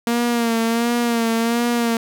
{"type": "tone with vibrato", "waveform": "sawtooth", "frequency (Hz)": 233.1, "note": "A#3", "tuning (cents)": 0, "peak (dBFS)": -13, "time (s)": [0.07, 1.97], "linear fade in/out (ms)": 2, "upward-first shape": "sine", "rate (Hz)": 1.4, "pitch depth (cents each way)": 45, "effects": []}